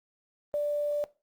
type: tone with quantisation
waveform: sine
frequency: 587.3 Hz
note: D5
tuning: in tune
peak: -26 dBFS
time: 0.54-1.04 s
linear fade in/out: 0 ms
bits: 9
effects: noise-tail reverb RT60 0.3 s tail -19 dB re dry + Opus 32 kbps